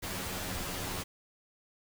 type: noise with comb filter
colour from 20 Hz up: pink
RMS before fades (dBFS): -37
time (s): 0.02-1.04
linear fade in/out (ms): 20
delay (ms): 11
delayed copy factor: +1
effects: none